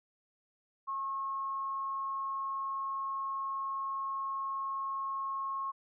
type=tone with amplitude modulation; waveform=sine; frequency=1085 Hz; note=C#6; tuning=37 cents flat; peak=-32 dBFS; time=0.87-5.72 s; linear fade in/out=20 ms; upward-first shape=sine; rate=219 Hz; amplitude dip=25%; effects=none